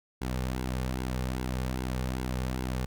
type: tone with flanger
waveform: sawtooth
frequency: 63.6 Hz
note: C2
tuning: 48 cents flat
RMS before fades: -32 dBFS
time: 0.21-2.86 s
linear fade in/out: 10 ms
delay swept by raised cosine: 1.6 to 3.1 ms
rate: 2.5 Hz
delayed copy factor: -0.55
effects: none